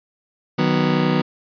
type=chord; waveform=30% pulse; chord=B major; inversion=first; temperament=just; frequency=154.34 / 185.21 / 246.9 Hz; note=D#3 / F#3 / B3; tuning=-14 / +2 / 0 cents; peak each=-18 dBFS; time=0.58-1.22 s; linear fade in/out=10 ms; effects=resampled to 11025 Hz